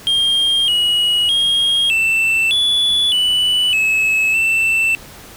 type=tone with pitch steps; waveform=triangle; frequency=3214 / 2907 / 3255 / 2667 / 3434 / 2971 / 2586 / 2667 Hz; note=G7 / F#7 / G#7 / E7 / A7 / F#7 / E7 / E7; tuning=+43 / -31 / -36 / +20 / -43 / +6 / -34 / +20 cents; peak=-11 dBFS; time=0.07-4.95 s; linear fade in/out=0 ms; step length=610 ms; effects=pink hiss -38 dBFS RMS until 5.36 s